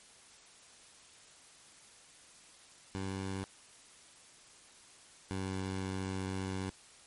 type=tone pair in turn; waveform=15% pulse; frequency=96 / 94.9 Hz; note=G2 / F#2; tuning=-36 / +44 cents; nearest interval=unison; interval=20 cents; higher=first; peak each=-30 / -29 dBFS; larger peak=second; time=2.95-3.44 / 5.31-6.7 s; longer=second; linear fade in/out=0 ms; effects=white hiss -58 dBFS RMS until 7.06 s + MP3 48 kbps